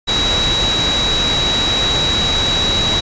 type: tone in noise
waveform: sine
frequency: 3878 Hz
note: B7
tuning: 32 cents flat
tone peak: -15 dBFS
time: 0.07-3.01 s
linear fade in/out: 20 ms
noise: pink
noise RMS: -19 dBFS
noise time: 0.07-3.01 s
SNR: +1 dB
effects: resampled to 16000 Hz